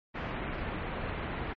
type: low-pass noise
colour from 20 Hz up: pink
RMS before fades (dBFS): -36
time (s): 0.14-1.54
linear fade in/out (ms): 20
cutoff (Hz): 2600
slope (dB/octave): 24
effects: MP3 32 kbps